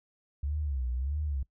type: tone with vibrato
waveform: sine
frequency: 68.1 Hz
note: C#2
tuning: 30 cents flat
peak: -29 dBFS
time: 0.43-1.43 s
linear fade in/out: 5 ms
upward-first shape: sine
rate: 1.6 Hz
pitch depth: 190 cents each way
effects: noise-tail reverb RT60 0.1 s tail -21 dB re dry